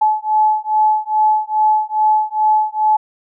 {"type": "beating tone pair", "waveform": "sine", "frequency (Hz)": [858, 860.4], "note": ["A5", "A5"], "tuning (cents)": [-44, -39], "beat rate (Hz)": 2.4, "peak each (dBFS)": -15, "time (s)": [0.01, 2.97], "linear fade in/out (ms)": 10, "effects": []}